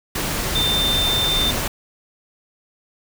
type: tone in noise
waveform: sine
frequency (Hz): 3585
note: A7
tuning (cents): +32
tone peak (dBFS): -18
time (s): 0.55-1.51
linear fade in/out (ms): 5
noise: pink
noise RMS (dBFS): -23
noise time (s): 0.15-1.68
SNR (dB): +2
effects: none